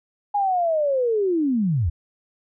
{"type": "linear sweep", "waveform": "sine", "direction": "down", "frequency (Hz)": [830.6, 70.1], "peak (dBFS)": -18, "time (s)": [0.34, 1.9], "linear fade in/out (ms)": 10, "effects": []}